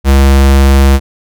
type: tone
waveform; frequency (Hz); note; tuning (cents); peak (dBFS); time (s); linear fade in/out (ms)
square; 68.2; C#2; -28; -4; 0.04-1; 50
effects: none